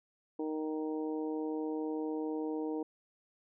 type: harmonic tone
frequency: 155.56 Hz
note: D#3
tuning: in tune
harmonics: 2 / 3 / 4 / 5 / 6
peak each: -35 / -38 / -50 / -48 / -49 dBFS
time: 0.39-2.83 s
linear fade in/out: 5 ms
effects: none